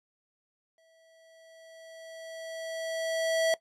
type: tone with exponential growth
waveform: square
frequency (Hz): 652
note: E5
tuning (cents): -19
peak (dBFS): -23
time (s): 0.78-3.54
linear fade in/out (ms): 1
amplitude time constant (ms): 600
effects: noise-tail reverb RT60 0.1 s tail -18 dB re dry + low-pass 10000 Hz 12 dB/octave